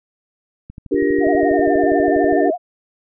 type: click train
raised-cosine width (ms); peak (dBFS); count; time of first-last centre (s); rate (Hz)
5; -22; 21; 0.7-2.326; 12.3
type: chord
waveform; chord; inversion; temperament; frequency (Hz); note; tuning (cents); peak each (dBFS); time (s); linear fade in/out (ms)
sine; G minor seventh; second; equal; 293.7 / 349.2 / 392 / 466.2; D4 / F4 / G4 / Bb4; 0 / 0 / 0 / 0; -18 / -22 / -18 / -21; 0.91-2.51; 10
type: tone with pitch glide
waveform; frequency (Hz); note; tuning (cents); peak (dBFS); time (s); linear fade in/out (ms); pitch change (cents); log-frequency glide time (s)
sine; 1886 to 1789.4; A#6 to A6; +20 to +29; -27; 0.95-2.5; 50; -91; 1.36-1.73
type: tone with vibrato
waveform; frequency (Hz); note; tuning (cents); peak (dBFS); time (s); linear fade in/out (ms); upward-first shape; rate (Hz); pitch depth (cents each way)
sine; 671; E5; +31; -17; 1.2-2.58; 50; sine; 12; 140
effects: none